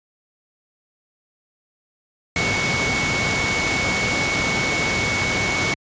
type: tone in noise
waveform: sine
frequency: 2217 Hz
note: C#7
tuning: in tune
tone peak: -22 dBFS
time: 2.36-5.74 s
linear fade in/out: 2 ms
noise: pink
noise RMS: -22 dBFS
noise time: 2.36-5.74 s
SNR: -3 dB
effects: high-pass 80 Hz 12 dB/octave + resampled to 16000 Hz